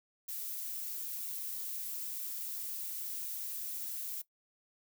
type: noise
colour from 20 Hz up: violet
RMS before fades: -40 dBFS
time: 0.28-4.22 s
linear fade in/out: 10 ms
effects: noise-tail reverb RT60 0.1 s tail -18 dB re dry